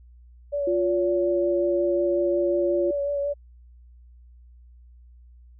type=tone with vibrato; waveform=sine; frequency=570 Hz; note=C#5; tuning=48 cents sharp; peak=-23 dBFS; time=0.52-3.34 s; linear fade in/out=20 ms; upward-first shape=sine; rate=5.5 Hz; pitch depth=21 cents each way
type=tone with pitch glide; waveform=sine; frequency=351.6 to 348.8 Hz; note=F4 to F4; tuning=+12 to -2 cents; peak=-22 dBFS; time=0.67-2.91 s; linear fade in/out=5 ms; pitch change=-14 cents; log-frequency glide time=1.12-1.44 s
effects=added 60 Hz sine -47 dBFS peak until 5.59 s